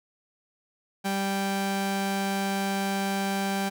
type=tone pair together; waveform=sawtooth; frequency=196 / 392 Hz; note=G3 / G4; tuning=0 / 0 cents; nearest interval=octave; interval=1200 cents; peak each=-23 / -24 dBFS; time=1.04-3.7 s; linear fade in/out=20 ms; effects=none